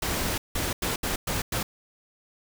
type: noise bursts at uneven times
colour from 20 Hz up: pink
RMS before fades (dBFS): -28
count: 6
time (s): 0.02-0.38 / 0.55-0.73 / 0.82-0.96 / 1.03-1.16 / 1.27-1.42 / 1.52-1.63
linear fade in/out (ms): 5
effects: none